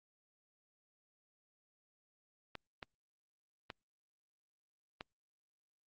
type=clicks; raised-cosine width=0.3 ms; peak=-27 dBFS; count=4; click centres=2.553 / 2.828 / 3.702 / 5.009 s; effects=Opus 48 kbps